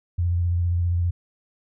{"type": "tone with vibrato", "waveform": "sine", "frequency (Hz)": 87, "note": "F2", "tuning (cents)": -6, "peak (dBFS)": -19, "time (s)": [0.18, 1.11], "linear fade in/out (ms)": 10, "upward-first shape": "sine", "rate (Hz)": 15, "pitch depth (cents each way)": 27, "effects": []}